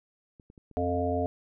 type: clicks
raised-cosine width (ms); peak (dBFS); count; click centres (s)
3; -38; 8; 0.398 / 0.501 / 0.578 / 0.713 / 0.823 / 0.891 / 0.955 / 0.987
type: harmonic tone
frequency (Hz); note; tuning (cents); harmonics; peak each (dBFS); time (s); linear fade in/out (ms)
88.2; F2; +18; 1 / 3 / 5 / 7 / 8; -32 / -32 / -32 / -32 / -32; 0.77-1.26; 0
effects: none